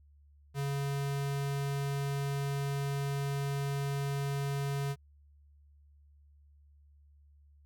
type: tone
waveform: square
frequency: 140 Hz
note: C#3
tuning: 18 cents sharp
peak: -32 dBFS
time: 0.54-4.96 s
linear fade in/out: 50 ms
effects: added 72 Hz sine -58 dBFS peak until 7.65 s